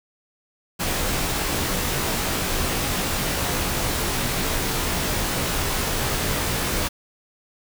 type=noise with comb filter; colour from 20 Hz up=pink; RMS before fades=-24 dBFS; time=0.79-6.89 s; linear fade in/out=20 ms; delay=19 ms; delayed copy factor=-0.65; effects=none